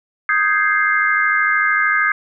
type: chord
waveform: sine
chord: Ab major seventh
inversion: second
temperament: equal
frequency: 1244.5 / 1568 / 1661.2 / 2093 Hz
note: Eb6 / G6 / Ab6 / C7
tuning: 0 / 0 / 0 / 0 cents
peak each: -19 dBFS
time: 0.29-2.12 s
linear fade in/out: 2 ms
effects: none